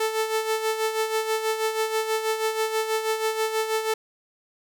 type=tone with tremolo; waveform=sawtooth; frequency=440 Hz; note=A4; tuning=in tune; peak=-17 dBFS; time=0-3.94 s; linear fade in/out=5 ms; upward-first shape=sine; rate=6.2 Hz; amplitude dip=60%; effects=none